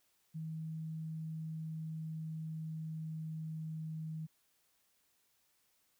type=tone with pitch glide; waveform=sine; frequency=159.3 to 158.29 Hz; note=D#3 to D#3; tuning=+41 to +30 cents; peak=-39 dBFS; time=0.34-4.27 s; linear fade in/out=20 ms; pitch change=-11 cents; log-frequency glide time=0.89-3.92 s; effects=white hiss -75 dBFS RMS until 5.99 s